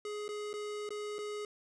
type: tone with dropouts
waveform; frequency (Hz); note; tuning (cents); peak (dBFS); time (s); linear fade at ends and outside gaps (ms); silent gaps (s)
square; 418.1; G#4; +12; -38; 0.05-1.45; 2; 0.281-0.289 / 0.531-0.538 / 0.891-0.905 / 1.184-1.188
effects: resampled to 22050 Hz + 11-bit